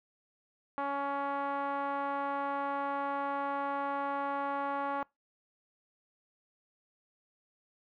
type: tone with low-pass filter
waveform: 5% pulse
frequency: 280 Hz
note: C#4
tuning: 18 cents sharp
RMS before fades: -34 dBFS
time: 0.78-5.03 s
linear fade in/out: 0 ms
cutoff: 1000 Hz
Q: 2.3
effects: noise-tail reverb RT60 0.2 s tail -24 dB re dry